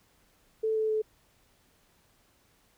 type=tone with pitch steps; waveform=sine; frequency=440 / 436.7 / 433.4 Hz; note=A4 / A4 / A4; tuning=0 / -13 / -26 cents; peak=-25 dBFS; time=0.63-1.02 s; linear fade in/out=10 ms; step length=130 ms; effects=pink hiss -66 dBFS RMS until 2.77 s